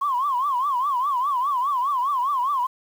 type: tone with vibrato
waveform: sine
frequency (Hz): 1065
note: C6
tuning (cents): +30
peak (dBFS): -19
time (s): 0.01-2.67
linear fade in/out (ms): 10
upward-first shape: triangle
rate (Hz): 4.9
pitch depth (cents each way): 200
effects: tanh soft clip ceiling -15 dBFS + 8-bit